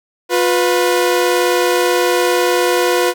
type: tone pair together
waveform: sawtooth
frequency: 355.7 / 493.9 Hz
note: F4 / B4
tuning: +32 / 0 cents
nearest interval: tritone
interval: 568 cents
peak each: -11 dBFS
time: 0.29-3.14 s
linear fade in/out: 50 ms
effects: none